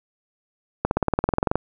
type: accelerating click train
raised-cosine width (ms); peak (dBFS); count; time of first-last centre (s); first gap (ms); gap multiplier
1; -5; 15; 0.85-1.556; 61; 0.97
effects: none